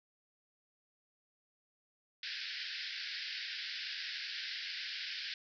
white band-pass noise, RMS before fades -42 dBFS, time 2.23-5.34 s, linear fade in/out 2 ms, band 1500 to 5200 Hz, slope 96 dB/octave, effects none

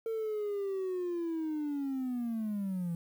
triangle linear sweep, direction down, 454 to 166.3 Hz, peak -29 dBFS, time 0.06-2.95 s, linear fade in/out 2 ms, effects tanh soft clip ceiling -27 dBFS + 10-bit

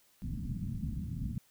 white low-pass noise, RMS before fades -37 dBFS, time 0.22-1.38 s, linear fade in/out 0 ms, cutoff 230 Hz, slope 48 dB/octave, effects white hiss -67 dBFS RMS until 1.5 s

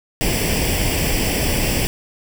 pink noise with comb filter, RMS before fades -19 dBFS, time 0.21-1.87 s, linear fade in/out 0 ms, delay 0.38 ms, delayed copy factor +0.75, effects none

